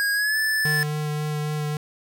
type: tone with pitch glide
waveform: square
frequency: 1640 to 1747.6 Hz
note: G#6 to A6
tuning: -22 to -12 cents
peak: -21 dBFS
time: 0-0.83 s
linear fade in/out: 0 ms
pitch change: +110 cents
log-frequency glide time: 0.13-0.38 s
type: tone with vibrato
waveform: square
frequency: 150.7 Hz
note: D3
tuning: 45 cents sharp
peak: -25 dBFS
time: 0.65-1.77 s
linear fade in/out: 2 ms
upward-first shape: sine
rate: 3.7 Hz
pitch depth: 12 cents each way
effects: none